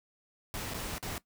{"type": "noise with dropouts", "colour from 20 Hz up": "pink", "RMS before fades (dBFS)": -38, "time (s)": [0.54, 1.18], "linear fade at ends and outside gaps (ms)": 0, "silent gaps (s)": [[0.737, 0.744], [0.981, 1.027]], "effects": ["noise-tail reverb RT60 0.1 s tail -18 dB re dry"]}